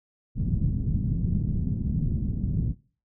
white low-pass noise, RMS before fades -26 dBFS, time 0.35-2.75 s, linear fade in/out 50 ms, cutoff 180 Hz, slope 24 dB/octave, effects noise-tail reverb RT60 0.4 s tail -21 dB re dry

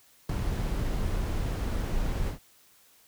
brown noise with ADSR envelope, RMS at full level -24 dBFS, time 0.29-2.39 s, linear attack 5 ms, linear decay 6 ms, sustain -5 dB, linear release 110 ms, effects white hiss -60 dBFS RMS until 3.07 s

